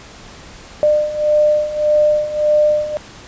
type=beating tone pair; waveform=sine; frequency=600 / 601.7 Hz; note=D5 / D5; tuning=+37 / +42 cents; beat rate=1.7 Hz; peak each=-17 / -13 dBFS; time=0.83-2.97 s; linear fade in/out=0 ms; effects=pink hiss -38 dBFS RMS until 3.27 s + resampled to 16000 Hz